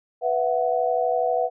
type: chord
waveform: sine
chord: B suspended fourth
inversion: none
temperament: equal with one note detuned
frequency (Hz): 493.9 / 667.7 / 740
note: B4 / E5 / F#5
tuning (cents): 0 / +22 / 0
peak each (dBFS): -24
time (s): 0.21-1.5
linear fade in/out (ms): 50
effects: none